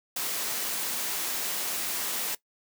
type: noise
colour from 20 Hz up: white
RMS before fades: -31 dBFS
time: 0.16-2.35 s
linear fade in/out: 5 ms
effects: noise-tail reverb RT60 0.1 s tail -19 dB re dry + high-pass 200 Hz 12 dB/octave

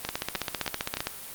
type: two click trains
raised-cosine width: 0.2 ms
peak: -10 / -12 dBFS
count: 16 / 4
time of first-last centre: 0.09-1.07 / 0.05-0.97 s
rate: 15.3 / 3.26 Hz
effects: white hiss -41 dBFS RMS until 1.34 s + Opus 32 kbps

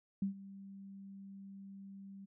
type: tone with ADSR envelope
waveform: sine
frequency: 196 Hz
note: G3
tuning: in tune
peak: -30 dBFS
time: 0.22-2.26 s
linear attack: 4 ms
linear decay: 110 ms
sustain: -18 dB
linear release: 18 ms
effects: none

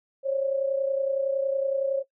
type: tone pair together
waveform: sine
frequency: 540.2 / 571 Hz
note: C#5 / D5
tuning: -45 / -49 cents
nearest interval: minor second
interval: 96 cents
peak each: -23 / -30 dBFS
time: 0.23-2.04 s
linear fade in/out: 50 ms
effects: noise-tail reverb RT60 0.1 s tail -20 dB re dry

